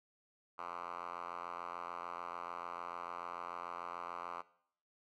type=tone with band-pass filter; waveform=5% pulse; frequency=86.8 Hz; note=F2; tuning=10 cents flat; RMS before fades=-45 dBFS; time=0.58-4.42 s; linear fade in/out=10 ms; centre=1200 Hz; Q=3.3; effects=noise-tail reverb RT60 0.6 s tail -17 dB re dry